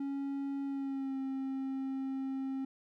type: tone with pitch glide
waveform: triangle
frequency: 277.2 to 267.4 Hz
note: C#4 to C4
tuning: 0 to +38 cents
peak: -32 dBFS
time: 0-2.65 s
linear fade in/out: 5 ms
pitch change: -62 cents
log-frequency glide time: 0.65-1.18 s
effects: none